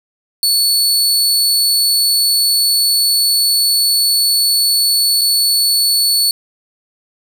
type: tone with dropouts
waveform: sawtooth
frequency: 4435 Hz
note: C#8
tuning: in tune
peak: -8 dBFS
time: 0.43-6.31 s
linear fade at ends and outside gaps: 1 ms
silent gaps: 5.211-5.215 s
effects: none